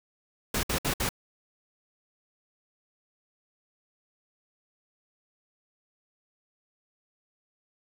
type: noise bursts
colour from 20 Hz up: pink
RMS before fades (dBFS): -28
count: 4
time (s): 0.54-1.091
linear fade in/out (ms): 5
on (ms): 92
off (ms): 61
effects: none